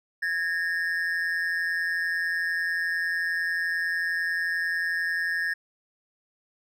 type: ring-modulated tone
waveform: triangle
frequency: 1741 Hz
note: A6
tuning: 19 cents flat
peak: -20 dBFS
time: 0.22-5.54 s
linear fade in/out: 10 ms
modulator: 85.6 Hz
effects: none